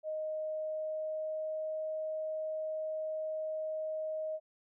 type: tone with pitch glide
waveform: sine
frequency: 622.3 to 626.3 Hz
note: D#5 to D#5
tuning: 0 to +11 cents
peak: -34 dBFS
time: 0.03-4.4 s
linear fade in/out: 50 ms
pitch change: +11 cents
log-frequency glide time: 0.43-1.81 s
effects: none